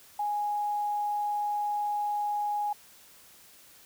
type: tone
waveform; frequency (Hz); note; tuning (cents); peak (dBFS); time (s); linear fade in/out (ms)
sine; 829; G#5; -3; -27; 0.19-2.73; 5
effects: white hiss -55 dBFS RMS until 3.85 s